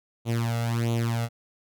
sawtooth tone with flanger, 116.54 Hz, A#2, in tune, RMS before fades -26 dBFS, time 0.25-1.29 s, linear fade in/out 50 ms, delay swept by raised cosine 0.29 to 1.49 ms, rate 1.5 Hz, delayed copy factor +0.8, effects none

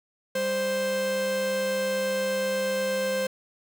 45% pulse tone pair together, 197.3 / 523.4 Hz, G3 / C5, +11 / 0 cents, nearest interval octave + perfect fourth, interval 1689 cents, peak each -35 / -25 dBFS, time 0.35-3.27 s, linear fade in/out 5 ms, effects none

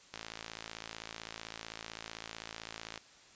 click train, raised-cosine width 0.2 ms, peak -24 dBFS, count 159, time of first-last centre 0.14-2.977 s, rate 55.7 Hz, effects white hiss -59 dBFS RMS until 3.35 s + resampled to 16000 Hz

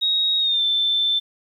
sine tone with pitch glide, 3775 to 3543 Hz, A#7 to A7, +21 to +11 cents, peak -17 dBFS, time 0.01-1.2 s, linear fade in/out 20 ms, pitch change -110 cents, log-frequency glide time 0.39-0.63 s, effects 9-bit

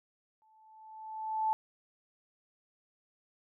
sine tone with exponential growth, 874 Hz, A5, 12 cents flat, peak -25 dBFS, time 0.42-1.53 s, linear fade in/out 0 ms, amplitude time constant 240 ms, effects none

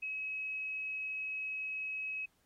sine tone, 2559 Hz, D#7, 48 cents sharp, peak -36 dBFS, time 0.02-2.26 s, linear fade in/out 10 ms, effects pink hiss -74 dBFS RMS until 2.45 s + AAC 48 kbps

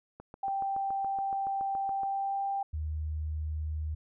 click train, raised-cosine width 1 ms, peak -31 dBFS, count 14, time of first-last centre 0.2-2.034 s, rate 7.09 Hz
sine tone with pitch glide, 784 to 790.4 Hz, G5 to G5, 0 to +14 cents, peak -29 dBFS, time 0.43-2.63 s, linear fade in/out 5 ms, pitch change +14 cents, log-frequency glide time 1.99-2.45 s
sine tone, 77.3 Hz, D#2, 11 cents flat, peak -31 dBFS, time 2.73-3.95 s, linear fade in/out 10 ms
effects none

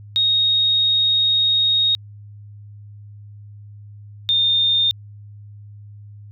sine tone pair in turn, 3740 / 3636 Hz, A#7 / A#7, +5 / -44 cents, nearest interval unison, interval 49 cents, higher first, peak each -14 dBFS, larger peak neither, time 0.16-1.95 / 4.29-4.91 s, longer first, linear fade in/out 0 ms, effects added 103 Hz sine -37 dBFS peak until 6.31 s

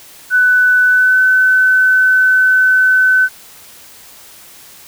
sine tone with pitch glide, 1495 to 1515 Hz, F#6 to F#6, +17 to +40 cents, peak -7 dBFS, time 0.3-3.29 s, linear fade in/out 50 ms, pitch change +23 cents, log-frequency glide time 0.85-1.2 s, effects white hiss -39 dBFS RMS until 4.87 s

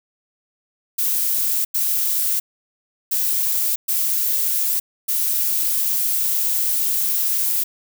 violet noise bursts at uneven times, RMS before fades -20 dBFS, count 5, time 0.98-1.65 / 1.74-2.4 / 3.11-3.76 / 3.88-4.8 / 5.08-7.64 s, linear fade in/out 10 ms, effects none

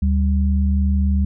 sine tone pair together, 73.47 / 196 Hz, D2 / G3, +1 / 0 cents, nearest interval octave + perfect fourth, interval 1699 cents, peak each -15 / -21 dBFS, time 0.02-1.25 s, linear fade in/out 5 ms, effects none

